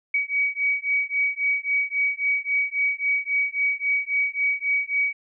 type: beating tone pair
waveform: sine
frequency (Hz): 2263 / 2266.7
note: C#7 / C#7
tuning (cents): +35 / +38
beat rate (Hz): 3.7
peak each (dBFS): -24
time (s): 0.14-5.13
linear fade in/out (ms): 5
effects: none